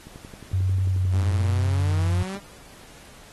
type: click train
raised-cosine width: 3 ms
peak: -28 dBFS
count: 19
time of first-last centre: 0.07-1.677 s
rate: 11.2 Hz
type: tone with vibrato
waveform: sine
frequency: 93.1 Hz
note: F#2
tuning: 11 cents sharp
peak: -19 dBFS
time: 0.53-2.23 s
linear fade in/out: 5 ms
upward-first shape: triangle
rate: 1.1 Hz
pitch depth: 24 cents each way
type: exponential sweep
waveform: sawtooth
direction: up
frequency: 94 to 202.6 Hz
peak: -26 dBFS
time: 1.1-2.4 s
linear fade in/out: 50 ms
effects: pink hiss -48 dBFS RMS until 3.32 s + AAC 32 kbps